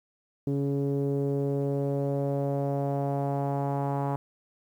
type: tone with low-pass filter sweep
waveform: sawtooth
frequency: 140 Hz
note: C#3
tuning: 18 cents sharp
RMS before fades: -28 dBFS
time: 0.47-4.16 s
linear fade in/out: 2 ms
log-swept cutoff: 360 to 910 Hz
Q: 3.1
effects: 10-bit